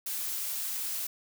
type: noise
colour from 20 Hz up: blue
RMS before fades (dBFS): -34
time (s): 0.06-1.07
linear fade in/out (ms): 5
effects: none